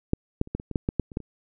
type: clicks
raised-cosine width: 3 ms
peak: -8 / -9 / -29 / -14 / -25 / -20 / -10 / -11 / -9 / -28 / -14 / -28 dBFS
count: 12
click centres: 0.134 / 0.414 / 0.474 / 0.55 / 0.599 / 0.713 / 0.758 / 0.889 / 0.997 / 1.118 / 1.171 / 1.203 s
effects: none